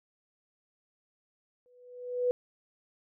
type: tone with exponential growth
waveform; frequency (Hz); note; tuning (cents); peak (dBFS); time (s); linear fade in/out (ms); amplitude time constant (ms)
sine; 493.9; B4; 0; -22; 1.66-2.31; 0; 140
effects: none